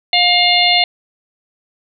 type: harmonic tone with a mistuned harmonic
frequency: 710 Hz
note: F5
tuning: 28 cents sharp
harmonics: 1 / 3 / 4 / 5 / 6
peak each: -16 / -16 / -16 / -16 / -16 dBFS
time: 0.13-0.84 s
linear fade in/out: 2 ms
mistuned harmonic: 6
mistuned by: -28 cents
effects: none